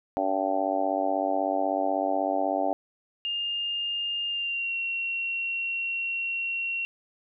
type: harmonic tone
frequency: 96.2 Hz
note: G2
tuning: 32 cents flat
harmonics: 3 / 4 / 5 / 6 / 7 / 8 / 9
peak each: -31 / -38 / -39 / -30 / -29 / -29 / -37 dBFS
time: 0.17-2.73 s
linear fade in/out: 0 ms
type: tone with pitch glide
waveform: sine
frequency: 2817 to 2735 Hz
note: F7 to F7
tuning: +14 to -37 cents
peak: -27 dBFS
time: 3.25-6.85 s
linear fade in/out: 0 ms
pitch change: -51 cents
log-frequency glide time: 4.28-4.75 s
effects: none